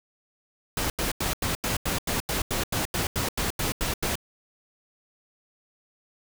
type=noise bursts; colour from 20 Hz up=pink; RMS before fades=-27 dBFS; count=16; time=0.77-4.155 s; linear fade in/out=2 ms; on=130 ms; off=87 ms; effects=none